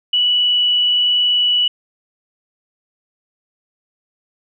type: tone with frequency modulation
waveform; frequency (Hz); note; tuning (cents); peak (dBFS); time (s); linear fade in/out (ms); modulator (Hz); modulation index
sine; 2950; F#7; -6; -12; 0.13-1.68; 5; 21.2; 0.73
effects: none